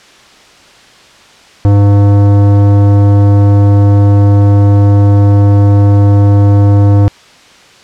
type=tone with tanh clipping; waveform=sine; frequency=101.1 Hz; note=G#2; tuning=46 cents flat; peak=-5 dBFS; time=1.65-7.08 s; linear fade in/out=0 ms; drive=16 dB; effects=white hiss -39 dBFS RMS until 7.83 s + low-pass 5000 Hz 12 dB/octave